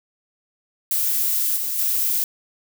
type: noise with level steps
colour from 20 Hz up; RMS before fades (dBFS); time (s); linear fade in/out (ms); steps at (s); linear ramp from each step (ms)
violet; -21 / -25 / -21; 0.91-2.24; 2; 1.56 / 1.78; 10
effects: none